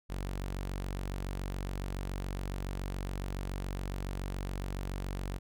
sawtooth tone, 47.13 Hz, F#1, 33 cents sharp, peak -31 dBFS, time 0.09-5.39 s, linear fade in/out 20 ms, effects none

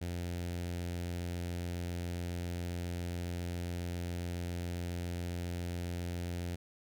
sawtooth tone with notch filter, 87.31 Hz, F2, in tune, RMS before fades -38 dBFS, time 0.01-6.56 s, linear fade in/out 10 ms, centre 1100 Hz, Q 1.3, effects none

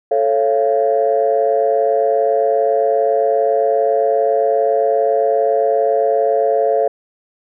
sine chord, A augmented, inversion none, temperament just, 440 / 550 / 687.5 Hz, A4 / C#5 / E#5, 0 / -14 / -27 cents, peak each -16 dBFS, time 0.11-6.88 s, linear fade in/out 5 ms, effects tanh soft clip ceiling -4 dBFS

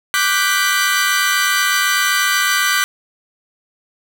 sawtooth chord, G major seventh, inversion second, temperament equal, 1174.7 / 1480 / 1568 / 1975.5 Hz, D6 / F#6 / G6 / B6, 0 / 0 / 0 / 0 cents, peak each -16 dBFS, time 0.14-2.84 s, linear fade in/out 0 ms, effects none

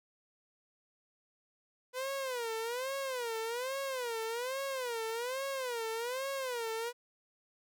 sawtooth tone with vibrato, 495 Hz, B4, 4 cents sharp, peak -31 dBFS, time 1.93-6.93 s, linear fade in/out 50 ms, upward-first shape sine, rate 1.2 Hz, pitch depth 180 cents each way, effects none

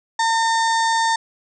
harmonic tone, 908 Hz, A#5, 46 cents flat, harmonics 1 / 2 / 4 / 5 / 6 / 7 / 8 / 9, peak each -17 / -23 / -29 / -31 / -33 / -34 / -35 / -36 dBFS, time 0.19-1.16 s, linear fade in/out 5 ms, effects none

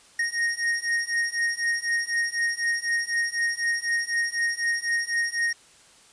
square beating tone pair, 1861 / 1865 Hz, A#6 / A#6, -3 / 0 cents, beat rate 4 Hz, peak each -28 / -27 dBFS, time 0.19-5.53 s, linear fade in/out 5 ms, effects white hiss -54 dBFS RMS until 6.12 s + resampled to 22050 Hz

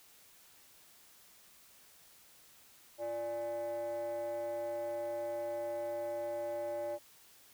sine tone with frequency modulation, 587.3 Hz, D5, in tune, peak -33 dBFS, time 2.98-6.99 s, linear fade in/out 50 ms, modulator 243 Hz, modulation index 0.58, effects tanh soft clip ceiling -34 dBFS + white hiss -61 dBFS RMS until 7.53 s

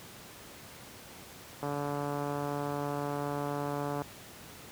click train, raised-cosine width 1 ms, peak -21 dBFS, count 345, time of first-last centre 1.63-4.019 s, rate 144 Hz, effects pink hiss -49 dBFS RMS until 4.71 s + high-pass 80 Hz 12 dB/octave

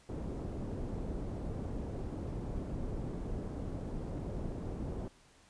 pink low-pass noise, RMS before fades -39 dBFS, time 0.09-5.08 s, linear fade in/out 2 ms, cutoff 460 Hz, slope 12 dB/octave, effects pink hiss -63 dBFS RMS until 5.49 s + resampled to 22050 Hz

